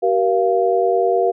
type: tone cluster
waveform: sine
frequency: 382.9 / 472.8 / 691 Hz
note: G4 / A#4 / F5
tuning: -41 / +24 / -19 cents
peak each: -18 dBFS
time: 0.02-1.32 s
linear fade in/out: 20 ms
effects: none